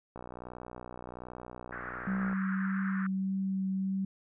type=click train; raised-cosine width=1 ms; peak=-29 dBFS; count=134; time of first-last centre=0.16-2.33 s; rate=61.3 Hz
type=band-pass noise; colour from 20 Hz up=white; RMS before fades=-41 dBFS; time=1.72-3.07 s; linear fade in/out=5 ms; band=1200 to 1700 Hz; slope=48 dB/octave
type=tone with vibrato; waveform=sine; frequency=191.7 Hz; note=G3; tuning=38 cents flat; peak=-29 dBFS; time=2.07-4.05 s; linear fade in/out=5 ms; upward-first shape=triangle; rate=1.7 Hz; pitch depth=11 cents each way
effects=none